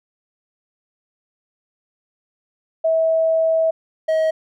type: tone pair in turn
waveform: sine / triangle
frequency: 648 / 636.1 Hz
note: E5 / D#5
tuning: -30 / +38 cents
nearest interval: unison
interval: 32 cents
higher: first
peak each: -14 / -13 dBFS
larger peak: second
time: 2.84-3.71 / 4.08-4.31 s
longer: first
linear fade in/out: 10 ms
effects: none